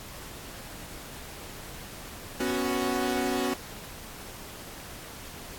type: chord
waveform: sawtooth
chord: B suspended second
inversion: none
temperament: equal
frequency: 246.9 / 277.2 / 370 Hz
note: B3 / C#4 / F#4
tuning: 0 / 0 / 0 cents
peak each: -27 / -27 / -26 dBFS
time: 2.4-3.54 s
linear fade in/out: 5 ms
effects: pink hiss -43 dBFS RMS until 5.58 s + AAC 64 kbps